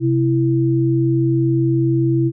sine tone pair together, 130.81 / 331.6 Hz, C3 / E4, 0 / +10 cents, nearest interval octave + major third, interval 1610 cents, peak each -16 dBFS, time 0-2.32 s, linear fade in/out 50 ms, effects none

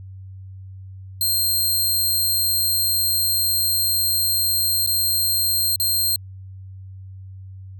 10% pulse tone with dropouts, 4186 Hz, C8, in tune, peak -11 dBFS, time 1.21-6.16 s, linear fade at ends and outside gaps 2 ms, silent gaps 4.864-4.873 / 5.76-5.799 s, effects added 95 Hz sine -35 dBFS peak until 7.79 s

